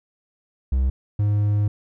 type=tone pair in turn; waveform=triangle; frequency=65.3 / 103.66 Hz; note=C2 / G#2; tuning=-3 / -3 cents; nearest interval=minor sixth; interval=800 cents; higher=second; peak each=-15 dBFS; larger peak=neither; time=0.72-0.9 / 1.19-1.68 s; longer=second; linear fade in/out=5 ms; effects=none